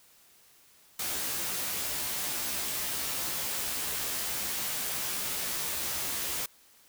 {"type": "noise with comb filter", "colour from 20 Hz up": "white", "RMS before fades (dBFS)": -33, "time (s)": [0.99, 6.46], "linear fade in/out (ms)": 5, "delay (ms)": 15, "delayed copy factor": 0.75, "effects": ["white hiss -60 dBFS RMS until 6.88 s"]}